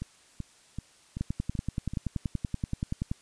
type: two click trains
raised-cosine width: 5 ms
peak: -17 / -22 dBFS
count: 21 / 6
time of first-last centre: 1.21-3.115 / 0.02-1.936 s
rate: 10.5 / 2.61 Hz
effects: white hiss -59 dBFS RMS until 3.21 s + resampled to 22050 Hz